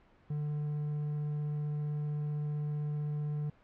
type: tone with quantisation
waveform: triangle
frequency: 148.7 Hz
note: D3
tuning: 22 cents sharp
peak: -30 dBFS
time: 0.3-3.5 s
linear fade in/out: 5 ms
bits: 10
effects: pink hiss -63 dBFS RMS until 3.63 s + low-pass 2000 Hz 12 dB/octave